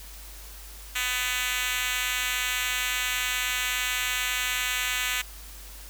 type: tone with high-pass filter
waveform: 5% pulse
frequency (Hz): 250.2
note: B3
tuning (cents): +23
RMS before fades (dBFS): -28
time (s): 0.95-5.22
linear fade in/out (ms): 10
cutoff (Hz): 2000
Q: 0.81
effects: added 50 Hz sine -43 dBFS peak until 5.89 s + white hiss -46 dBFS RMS until 5.89 s